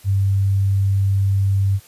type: tone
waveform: sine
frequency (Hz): 98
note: G2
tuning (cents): 0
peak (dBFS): -14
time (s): 0.04-1.8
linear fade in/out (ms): 50
effects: white hiss -48 dBFS RMS until 1.87 s + resampled to 32000 Hz